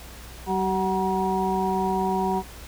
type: harmonic tone with a mistuned harmonic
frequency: 190.6 Hz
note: G3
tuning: 48 cents flat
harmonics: 1 / 2 / 4 / 5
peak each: -27 / -27 / -27 / -27 dBFS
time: 0.46-2.43 s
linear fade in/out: 50 ms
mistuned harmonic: 4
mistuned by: -38 cents
effects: added 60 Hz sine -42 dBFS peak until 2.67 s + pink hiss -44 dBFS RMS until 2.67 s